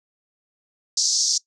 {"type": "band-pass noise", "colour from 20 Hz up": "white", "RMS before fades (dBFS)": -21, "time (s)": [0.97, 1.38], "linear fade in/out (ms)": 5, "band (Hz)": [4600, 6600], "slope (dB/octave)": 48, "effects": ["noise-tail reverb RT60 0.1 s tail -21 dB re dry"]}